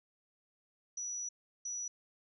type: tone bursts at uneven times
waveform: sine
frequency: 5880 Hz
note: F#8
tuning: 12 cents flat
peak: -37 dBFS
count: 2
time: 0.97-1.29 / 1.65-1.88 s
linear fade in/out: 5 ms
effects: none